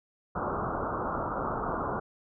white low-pass noise, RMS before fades -32 dBFS, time 0.35-2 s, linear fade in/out 10 ms, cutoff 1400 Hz, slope 96 dB/octave, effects none

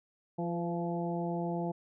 harmonic tone with a mistuned harmonic, 171.8 Hz, F3, 28 cents flat, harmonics 1 / 2 / 3 / 4 / 5, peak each -34 / -37 / -41 / -39 / -42 dBFS, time 0.38-1.72 s, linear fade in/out 10 ms, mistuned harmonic 3, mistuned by -26 cents, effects none

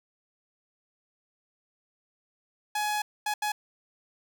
sawtooth tone bursts at uneven times, 841 Hz, G#5, 22 cents sharp, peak -23 dBFS, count 3, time 2.75-3.02 / 3.26-3.34 / 3.42-3.52 s, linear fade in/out 5 ms, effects none

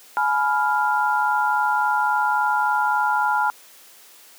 sine chord, F diminished, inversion first, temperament equal with one note detuned, 844.2 / 987.8 / 1396.9 Hz, Ab5 / Cb6 / F6, +28 / 0 / 0 cents, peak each -21 / -23 / -22 dBFS, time 0.17-3.5 s, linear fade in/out 0 ms, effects white hiss -48 dBFS RMS until 4.38 s + high-pass 300 Hz 12 dB/octave

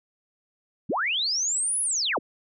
sine linear two-way sweep, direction up then down, 109.3 to 10590 to 109.3 Hz, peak -23 dBFS, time 0.89-2.19 s, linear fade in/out 10 ms, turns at 1.81 s, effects none

